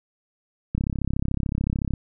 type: click train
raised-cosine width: 5 ms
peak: -12 dBFS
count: 41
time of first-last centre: 0.75-1.937 s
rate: 33.7 Hz
effects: none